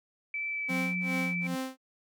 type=tone with vibrato; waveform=sine; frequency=2311 Hz; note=D7; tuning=28 cents flat; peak=-31 dBFS; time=0.34-1.47 s; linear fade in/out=2 ms; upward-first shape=triangle; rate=2.1 Hz; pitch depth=11 cents each way
type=tone with tremolo; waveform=sawtooth; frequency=261.6 Hz; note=C4; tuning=in tune; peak=-27 dBFS; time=0.68-1.78 s; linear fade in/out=20 ms; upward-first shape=sine; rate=2.5 Hz; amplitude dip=100%
type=tone with pitch glide; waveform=sine; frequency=181.4 to 175.52 Hz; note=F#3 to F3; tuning=-34 to +9 cents; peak=-32 dBFS; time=0.69-1.56 s; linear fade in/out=20 ms; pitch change=-57 cents; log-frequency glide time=1.18-1.41 s
effects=none